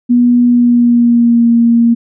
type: tone with pitch glide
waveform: sine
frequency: 242.8 to 233.6 Hz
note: B3 to A#3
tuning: -29 to +4 cents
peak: -5 dBFS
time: 0.09-1.95 s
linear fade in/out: 20 ms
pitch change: -67 cents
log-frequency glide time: 0.47-1.48 s
effects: none